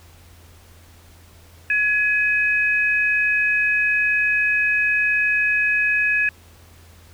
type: tone pair together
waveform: sine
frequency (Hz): 1687 / 2528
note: G#6 / D#7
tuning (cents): +27 / +27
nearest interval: perfect fifth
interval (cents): 700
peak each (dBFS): -19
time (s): 1.7-6.29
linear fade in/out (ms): 2
effects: added 84 Hz sine -47 dBFS peak until 7.13 s + pink hiss -51 dBFS RMS until 7.13 s